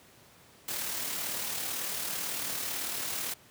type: noise with amplitude modulation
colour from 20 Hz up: white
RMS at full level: -33 dBFS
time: 0.68-3.34 s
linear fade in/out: 5 ms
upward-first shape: sine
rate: 38 Hz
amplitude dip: 35%
effects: pink hiss -57 dBFS RMS until 3.5 s + high-pass 100 Hz 12 dB/octave